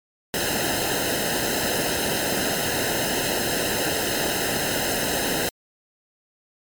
pink noise with comb filter, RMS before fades -24 dBFS, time 0.34-5.49 s, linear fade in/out 0 ms, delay 0.87 ms, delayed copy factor -0.95, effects MP3 96 kbps

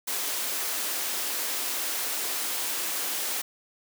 white high-pass noise, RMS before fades -30 dBFS, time 0.07-3.42 s, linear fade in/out 10 ms, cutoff 260 Hz, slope 24 dB/octave, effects none

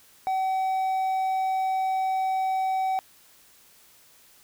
triangle tone, 760 Hz, F#5, 46 cents sharp, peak -21 dBFS, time 0.27-2.99 s, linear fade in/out 0 ms, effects white hiss -56 dBFS RMS until 4.43 s

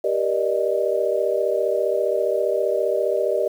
sine chord, Eb major seventh, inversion first, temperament equal with one note detuned, 392 / 476.2 / 587.3 / 622.3 Hz, G4 / Bb4 / D5 / Eb5, 0 / +37 / 0 / 0 cents, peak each -24 dBFS, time 0.04-3.48 s, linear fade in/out 5 ms, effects 8-bit

